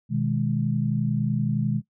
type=chord; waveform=sine; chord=G# minor; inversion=first; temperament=just; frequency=124.59 / 155.74 / 207.7 Hz; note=B2 / D#3 / G#3; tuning=+16 / +2 / 0 cents; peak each=-26 dBFS; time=0.09-1.82 s; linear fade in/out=50 ms; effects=noise-tail reverb RT60 0.1 s tail -17 dB re dry